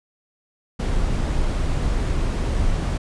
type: noise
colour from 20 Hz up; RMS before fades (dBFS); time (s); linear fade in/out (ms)
brown; -21; 0.79-2.98; 10
effects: resampled to 22050 Hz